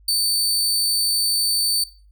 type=tone; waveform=sawtooth; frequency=4552 Hz; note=C#8; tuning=45 cents sharp; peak=-15 dBFS; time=0.08-1.84 s; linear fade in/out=5 ms; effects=noise-tail reverb RT60 0.4 s tail -19 dB re dry + added 50 Hz sine -48 dBFS peak until 2.11 s